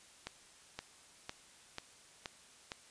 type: accelerating click train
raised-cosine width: 0.2 ms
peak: -23 dBFS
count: 6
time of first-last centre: 0.27-2.719 s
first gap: 520 ms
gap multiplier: 0.97
effects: white hiss -60 dBFS RMS until 2.9 s + resampled to 22050 Hz